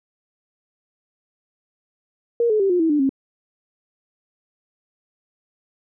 sine tone with pitch steps, 470 / 428.5 / 390.7 / 356.2 / 324.7 / 296.1 / 269.9 Hz, A#4 / A4 / G4 / F4 / E4 / D4 / C#4, +14 / -46 / -6 / +34 / -26 / +14 / -46 cents, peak -15 dBFS, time 2.4-3.093 s, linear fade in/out 2 ms, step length 99 ms, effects none

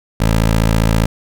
15% pulse tone, 55 Hz, A1, in tune, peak -5 dBFS, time 0.2-1.06 s, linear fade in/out 5 ms, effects none

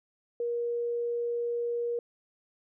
sine tone, 474.3 Hz, A#4, 30 cents sharp, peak -28 dBFS, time 0.4-1.99 s, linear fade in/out 2 ms, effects none

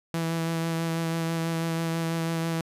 sawtooth tone with vibrato, 164.81 Hz, E3, in tune, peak -22 dBFS, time 0.14-2.61 s, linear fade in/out 0 ms, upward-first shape sine, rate 6.1 Hz, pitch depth 14 cents each way, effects resampled to 32000 Hz

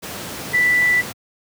sine tone in noise, 1975.5 Hz, B6, in tune, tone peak -13 dBFS, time 0.53-1.02 s, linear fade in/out 20 ms, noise pink, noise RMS -30 dBFS, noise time 0.02-1.13 s, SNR +14 dB, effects high-pass 100 Hz 12 dB/octave

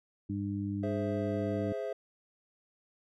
harmonic tone, 100 Hz, G2, 35 cents sharp, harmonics 1 / 2 / 3, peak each -36 / -36 / -36 dBFS, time 0.29-1.73 s, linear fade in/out 10 ms
triangle chord, Ab augmented, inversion none, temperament equal, 415.3 / 523.3 / 659.3 Hz, Ab4 / C5 / E5, 0 / 0 / 0 cents, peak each -36 dBFS, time 0.83-1.93 s, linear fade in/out 5 ms
effects none

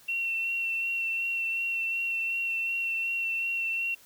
sine tone with vibrato, 2715 Hz, F7, 50 cents flat, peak -27 dBFS, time 0.08-3.95 s, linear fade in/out 10 ms, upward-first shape sine, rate 2.7 Hz, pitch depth 16 cents each way, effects white hiss -56 dBFS RMS until 4.05 s

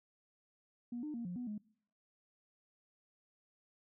sine tone with pitch steps, 240.1 / 301.7 / 234.9 / 177.5 / 246.1 / 210.5 Hz, B3 / D4 / A#3 / F3 / B3 / G#3, -49 / +47 / +13 / +28 / -6 / +24 cents, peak -38 dBFS, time 0.92-1.58 s, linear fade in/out 5 ms, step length 110 ms, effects noise-tail reverb RT60 0.6 s tail -24 dB re dry + tanh soft clip ceiling -34 dBFS

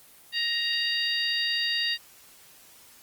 harmonic tone, 936 Hz, A#5, 7 cents sharp, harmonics 2 / 3 / 4 / 5, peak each -30 / -30 / -30 / -30 dBFS, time 0.32-1.98 s, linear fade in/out 50 ms, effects white hiss -53 dBFS RMS until 3.02 s + Opus 24 kbps

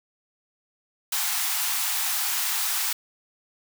white high-pass noise, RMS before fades -26 dBFS, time 1.12-2.93 s, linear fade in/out 5 ms, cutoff 720 Hz, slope 96 dB/octave, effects none

